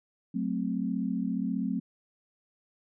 sine chord, F# diminished, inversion none, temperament equal, 185 / 220 / 261.6 Hz, F#3 / A3 / C4, 0 / 0 / 0 cents, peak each -32 dBFS, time 0.34-1.8 s, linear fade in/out 10 ms, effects none

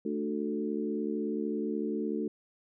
harmonic tone with a mistuned harmonic, 73.42 Hz, D2, in tune, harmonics 3 / 4 / 5 / 6, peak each -34 / -35 / -36 / -37 dBFS, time 0.05-2.28 s, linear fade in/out 5 ms, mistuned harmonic 4, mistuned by +17 cents, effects none

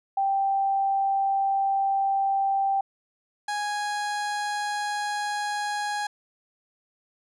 sine / 30% pulse tone pair in turn, 784 / 828.6 Hz, G5 / G#5, 0 / -4 cents, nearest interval minor second, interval 96 cents, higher second, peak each -21 / -24 dBFS, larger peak first, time 0.17-2.81 / 3.48-6.07 s, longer first, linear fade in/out 5 ms, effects resampled to 22050 Hz

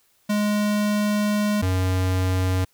square tone pair in turn, 208.3 / 92.79 Hz, G#3 / F#2, +5 / +5 cents, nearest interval octave + major second, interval 1400 cents, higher first, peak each -20 dBFS, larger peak neither, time 0.29-1.62 / 1.62-2.65 s, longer first, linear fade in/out 10 ms, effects white hiss -63 dBFS RMS until 2.73 s

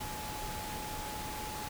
sine tone in noise, 850 Hz, G#5, 40 cents sharp, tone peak -42 dBFS, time 0-1.69 s, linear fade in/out 10 ms, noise pink, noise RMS -41 dBFS, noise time 0-1.69 s, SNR -4 dB, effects none

